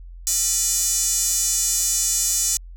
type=tone with high-pass filter; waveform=square; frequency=270.2 Hz; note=C#4; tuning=44 cents flat; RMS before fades=-21 dBFS; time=0.27-2.57 s; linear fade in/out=0 ms; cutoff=6900 Hz; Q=3.5; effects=added 43 Hz sine -36 dBFS peak until 2.76 s